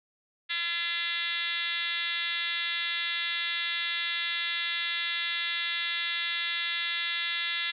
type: tone with frequency modulation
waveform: sine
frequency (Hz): 2734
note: F7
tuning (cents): -37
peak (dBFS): -28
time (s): 0.49-7.72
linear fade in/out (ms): 20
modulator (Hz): 344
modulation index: 3.3
effects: none